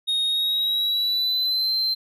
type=tone with pitch glide; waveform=triangle; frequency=3729 to 4114 Hz; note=A#7 to C8; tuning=0 to -30 cents; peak=-19 dBFS; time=0.07-1.95 s; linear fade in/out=20 ms; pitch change=+170 cents; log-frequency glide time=0.26-1.72 s; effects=none